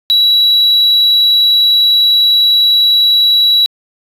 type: tone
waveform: triangle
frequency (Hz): 3910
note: B7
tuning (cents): -18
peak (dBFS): -4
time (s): 0.1-3.66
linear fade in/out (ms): 0
effects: tanh soft clip ceiling -1 dBFS

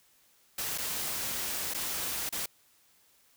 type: noise with dropouts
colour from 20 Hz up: white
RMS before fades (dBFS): -34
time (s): 0.58-2.46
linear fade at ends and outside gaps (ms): 5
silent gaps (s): 0.778-0.782 / 1.738-1.745 / 2.292-2.324
effects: white hiss -65 dBFS RMS until 3.36 s

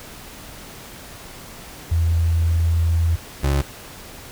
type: tone pair in turn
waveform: sine / 30% pulse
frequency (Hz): 83.1 / 69.88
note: E2 / C#2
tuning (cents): +15 / +15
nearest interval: minor third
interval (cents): 300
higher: first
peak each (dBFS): -15 / -14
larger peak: second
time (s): 1.91-3.16 / 3.43-3.62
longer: first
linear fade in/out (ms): 10
effects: pink hiss -39 dBFS RMS until 4.31 s

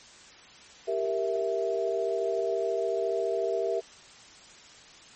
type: chord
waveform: sine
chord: E diminished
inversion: first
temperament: equal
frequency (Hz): 392 / 466.2 / 659.3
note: G4 / Bb4 / E5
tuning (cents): 0 / 0 / 0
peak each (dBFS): -30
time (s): 0.87-3.81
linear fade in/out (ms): 20
effects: white hiss -51 dBFS RMS until 5.15 s + MP3 32 kbps

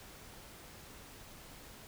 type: silence
effects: pink hiss -53 dBFS RMS until 1.87 s

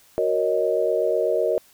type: chord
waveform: sine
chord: D# minor seventh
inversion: first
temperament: equal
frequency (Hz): 370 / 466.2 / 554.4 / 622.3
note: F#4 / A#4 / C#5 / D#5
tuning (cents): 0 / 0 / 0 / 0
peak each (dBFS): -26 / -23 / -26 / -23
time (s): 0.18-1.58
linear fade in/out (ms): 0
effects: white hiss -55 dBFS RMS until 1.73 s

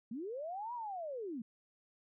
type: linear two-way sweep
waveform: sine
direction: up then down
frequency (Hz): 207.7 to 987.8 to 207.7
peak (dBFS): -39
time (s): 0.11-1.42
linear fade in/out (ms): 5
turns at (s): 0.74
effects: none

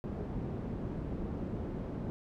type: low-pass noise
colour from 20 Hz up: white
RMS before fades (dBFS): -38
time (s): 0.04-2.1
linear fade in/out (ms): 0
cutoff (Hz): 270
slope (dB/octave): 12
effects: none

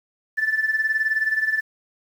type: tone with tremolo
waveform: sine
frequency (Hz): 1756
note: A6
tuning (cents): -4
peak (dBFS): -15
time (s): 0.37-1.61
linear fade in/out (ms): 20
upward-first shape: sine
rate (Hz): 19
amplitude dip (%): 75
effects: tanh soft clip ceiling -13 dBFS + 8-bit

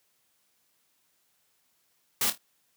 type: noise with echo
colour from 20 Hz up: white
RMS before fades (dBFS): -26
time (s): 2.21-2.3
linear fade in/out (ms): 2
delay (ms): 26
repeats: 3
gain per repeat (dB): -10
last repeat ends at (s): 2.378
effects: white hiss -71 dBFS RMS until 2.76 s + high-pass 80 Hz 12 dB/octave

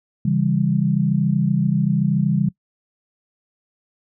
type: chord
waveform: sine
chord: C# diminished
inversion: none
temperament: just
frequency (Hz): 138.59 / 166.31 / 199.57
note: C#3 / E3 / G3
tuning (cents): 0 / +16 / +31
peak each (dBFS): -20 / -20 / -20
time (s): 0.25-2.49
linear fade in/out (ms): 5
effects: noise-tail reverb RT60 0.1 s tail -22 dB re dry

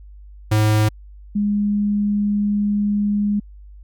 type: tone pair in turn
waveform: square / sine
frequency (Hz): 107.4 / 205.7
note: A2 / G#3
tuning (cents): -41 / -16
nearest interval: major seventh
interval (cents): 1125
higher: second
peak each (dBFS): -14 / -16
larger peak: first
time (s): 0.51-0.89 / 1.35-3.4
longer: second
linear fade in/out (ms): 10
effects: added 50 Hz sine -38 dBFS peak until 3.83 s

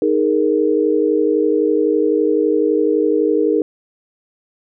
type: chord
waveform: sine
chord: D# suspended fourth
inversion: none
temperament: just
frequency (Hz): 311.1 / 414.8 / 466.7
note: D#4 / G#4 / A#4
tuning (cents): 0 / -2 / +2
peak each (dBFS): -17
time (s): 0.02-3.62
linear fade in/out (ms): 2
effects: none

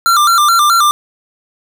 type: tone with vibrato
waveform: square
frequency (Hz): 1275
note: D#6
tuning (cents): +42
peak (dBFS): -8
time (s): 0.06-0.91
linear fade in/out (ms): 0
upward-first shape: square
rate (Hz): 4.7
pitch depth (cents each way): 120
effects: none

